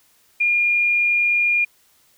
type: tone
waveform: sine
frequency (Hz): 2417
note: D7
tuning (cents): +49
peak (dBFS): -15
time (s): 0.4-1.65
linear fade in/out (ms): 10
effects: white hiss -58 dBFS RMS until 2.17 s